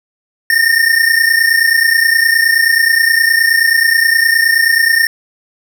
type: tone pair together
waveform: square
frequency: 1808 / 1837.5 Hz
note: A6 / A#6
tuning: +47 / -25 cents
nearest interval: unison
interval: 28 cents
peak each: -12 dBFS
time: 0.5-5.07 s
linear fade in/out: 2 ms
effects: none